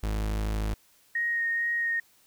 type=tone; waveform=40% pulse; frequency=52.8 Hz; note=G#1; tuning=29 cents sharp; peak=-26 dBFS; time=0.03-0.74 s; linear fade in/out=5 ms
type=tone with vibrato; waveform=sine; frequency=1864.7 Hz; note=A#6; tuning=in tune; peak=-25 dBFS; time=1.15-2 s; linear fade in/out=5 ms; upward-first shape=sine; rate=2.2 Hz; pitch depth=12 cents each way
effects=white hiss -62 dBFS RMS until 2.26 s